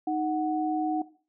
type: tone pair together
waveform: sine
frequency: 311.1 / 740.4 Hz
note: D#4 / F#5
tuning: 0 / +1 cents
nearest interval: octave + minor third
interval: 1501 cents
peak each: -28 dBFS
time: 0.07-1.02 s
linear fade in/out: 5 ms
effects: noise-tail reverb RT60 0.4 s tail -17 dB re dry